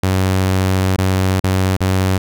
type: tone with dropouts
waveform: sawtooth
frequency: 94.3 Hz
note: F#2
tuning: 33 cents sharp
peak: -9 dBFS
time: 0.03-2.18 s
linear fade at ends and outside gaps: 5 ms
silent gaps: 0.963-0.982 / 1.399-1.439 / 1.767-1.805 s
effects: none